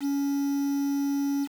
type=tone with quantisation; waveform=triangle; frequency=280.5 Hz; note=C#4; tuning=21 cents sharp; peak=-22 dBFS; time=0-1.48 s; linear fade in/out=50 ms; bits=7; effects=none